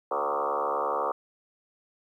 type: tone with frequency modulation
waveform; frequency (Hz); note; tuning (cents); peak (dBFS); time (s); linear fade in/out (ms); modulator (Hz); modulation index
sine; 838; G#5; +15; -25; 0.11-1.12; 5; 71.6; 5.8
effects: 11-bit